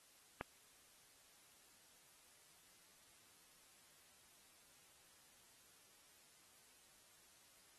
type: click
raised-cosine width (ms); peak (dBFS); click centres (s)
0.5; -28; 0.411
effects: white hiss -68 dBFS RMS until 7.78 s + AAC 32 kbps